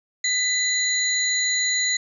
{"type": "tone cluster", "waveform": "sine", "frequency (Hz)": [1995, 4023, 6750], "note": ["B6", "B7", "G#8"], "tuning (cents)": [17, 31, 27], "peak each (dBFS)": -24, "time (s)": [0.24, 1.97], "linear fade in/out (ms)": 5, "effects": []}